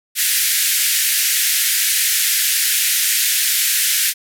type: band-pass noise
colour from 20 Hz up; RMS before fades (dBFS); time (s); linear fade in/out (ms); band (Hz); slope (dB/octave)
white; -17; 0.15-4.14; 50; 1600 to 15000; 48
effects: none